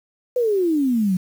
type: exponential sweep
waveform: sine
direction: down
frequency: 510 to 177 Hz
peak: -16 dBFS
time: 0.36-1.17 s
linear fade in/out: 5 ms
effects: 7-bit